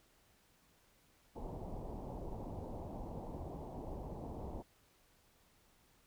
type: low-pass noise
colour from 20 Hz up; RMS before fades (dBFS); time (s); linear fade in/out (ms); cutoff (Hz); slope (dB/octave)
pink; -45; 1.35-4.63; 20; 930; 48
effects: pink hiss -70 dBFS RMS until 6.06 s